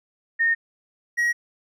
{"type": "tone pair in turn", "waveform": ["sine", "triangle"], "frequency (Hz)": [1838, 1899.5], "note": ["A#6", "A#6"], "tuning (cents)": [-25, 32], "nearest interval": "minor second", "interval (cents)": 57, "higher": "second", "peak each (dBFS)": [-17, -17], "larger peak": "neither", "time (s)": [[0.39, 0.55], [1.17, 1.33]], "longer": "neither", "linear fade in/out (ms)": 20, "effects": []}